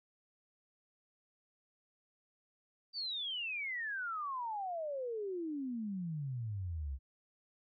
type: exponential sweep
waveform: sine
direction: down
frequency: 4699 to 63.7 Hz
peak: -36 dBFS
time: 2.93-6.99 s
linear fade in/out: 50 ms
effects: MP3 32 kbps